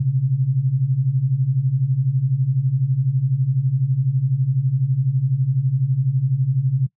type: beating tone pair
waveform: sine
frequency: 123.47 / 135.47 Hz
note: B2 / C#3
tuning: 0 / -39 cents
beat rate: 12 Hz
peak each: -22 / -17 dBFS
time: 0-6.87 s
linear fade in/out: 10 ms
effects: noise-tail reverb RT60 0.1 s tail -20 dB re dry